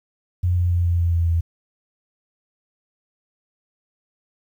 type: tone with pitch steps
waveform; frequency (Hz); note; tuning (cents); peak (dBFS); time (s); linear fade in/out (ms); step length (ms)
sine; 89 / 88.08 / 87.17 / 86.27 / 85.37 / 84.49 / 83.62; F2 / F2 / F2 / F2 / F2 / E2 / E2; +33 / +15 / -3 / -21 / -39 / +43 / +25; -16; 0.43-1.41; 10; 140
effects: 9-bit